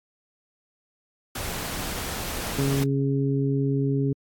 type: noise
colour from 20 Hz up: pink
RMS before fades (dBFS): -31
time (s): 1.35-2.84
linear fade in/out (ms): 5
type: harmonic tone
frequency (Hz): 137.7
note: C#3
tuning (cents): -11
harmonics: 1 / 2 / 3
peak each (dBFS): -23 / -26 / -29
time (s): 2.58-4.13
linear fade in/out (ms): 5
effects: AAC 64 kbps